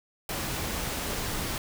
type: noise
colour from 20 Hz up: pink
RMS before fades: -32 dBFS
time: 0.29-1.58 s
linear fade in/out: 2 ms
effects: none